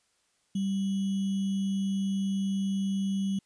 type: tone with sample-and-hold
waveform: sine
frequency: 195 Hz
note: G3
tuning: 9 cents flat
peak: -26 dBFS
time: 0.55-3.39 s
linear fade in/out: 5 ms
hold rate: 3150 Hz
effects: white hiss -71 dBFS RMS until 3.45 s + resampled to 22050 Hz